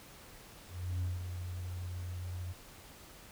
sine tone with ADSR envelope, 90 Hz, F#2, 47 cents flat, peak -29 dBFS, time 0.67-2.53 s, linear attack 350 ms, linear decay 170 ms, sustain -8 dB, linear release 11 ms, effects tanh soft clip ceiling -30 dBFS + pink hiss -54 dBFS RMS until 3.31 s

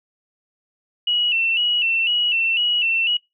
sine tone with vibrato, 2800 Hz, F7, 4 cents sharp, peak -17 dBFS, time 1.07-3.17 s, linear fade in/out 5 ms, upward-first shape square, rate 2 Hz, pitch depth 68 cents each way, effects noise-tail reverb RT60 0.2 s tail -23 dB re dry

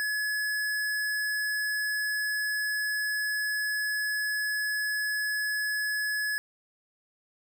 square tone, 1700 Hz, G#6, 40 cents sharp, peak -28 dBFS, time 0-6.38 s, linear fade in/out 0 ms, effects none

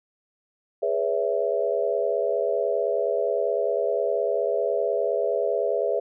sine chord, C# minor seventh, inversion second, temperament equal with one note detuned, 415.3 / 493.9 / 563.7 / 659.3 Hz, G#4 / B4 / C#5 / E5, 0 / 0 / +29 / 0 cents, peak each -27 dBFS, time 0.82-6 s, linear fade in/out 10 ms, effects none

